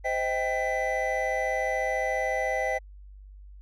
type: tone cluster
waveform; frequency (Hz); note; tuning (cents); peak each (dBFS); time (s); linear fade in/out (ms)
triangle; 519 / 633 / 788 / 1999; C5 / D#5 / G5 / B6; -14 / +30 / +9 / +20; -29; 0.04-2.79; 20
effects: added 49 Hz sine -44 dBFS peak until 3.61 s